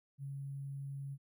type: tone with sample-and-hold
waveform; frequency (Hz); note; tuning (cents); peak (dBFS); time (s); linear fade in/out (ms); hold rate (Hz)
sine; 138.59; C#3; 0; -40; 0.18-1.18; 50; 11025
effects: none